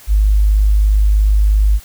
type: tone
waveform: sine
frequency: 51.5 Hz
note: G#1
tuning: 14 cents flat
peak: -8 dBFS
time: 0.07-1.8 s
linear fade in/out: 50 ms
effects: white hiss -41 dBFS RMS until 1.84 s